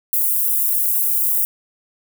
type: high-pass noise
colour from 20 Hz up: white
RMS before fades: -18 dBFS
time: 0.13-1.45 s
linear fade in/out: 0 ms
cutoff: 11000 Hz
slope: 24 dB/octave
effects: none